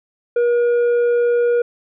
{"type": "tone with tanh clipping", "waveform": "sine", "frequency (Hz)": 478.4, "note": "A#4", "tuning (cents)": 45, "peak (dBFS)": -14, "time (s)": [0.36, 1.62], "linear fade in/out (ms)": 5, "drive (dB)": 5, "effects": []}